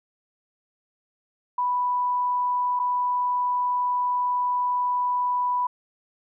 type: tone with dropouts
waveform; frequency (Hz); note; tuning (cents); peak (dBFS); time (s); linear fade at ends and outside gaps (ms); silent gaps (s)
sine; 987.8; B5; 0; -21; 1.58-5.67; 5; 2.793-2.797
effects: none